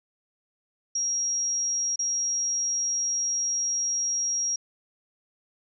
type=tone with dropouts; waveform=sine; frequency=5640 Hz; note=F8; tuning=16 cents sharp; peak=-24 dBFS; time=0.95-4.56 s; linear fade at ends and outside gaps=5 ms; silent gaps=1.959-1.991 s; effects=none